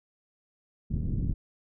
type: low-pass noise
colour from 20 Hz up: pink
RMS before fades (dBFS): -29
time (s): 0.9-1.34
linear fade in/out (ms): 10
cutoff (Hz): 240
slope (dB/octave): 24
effects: none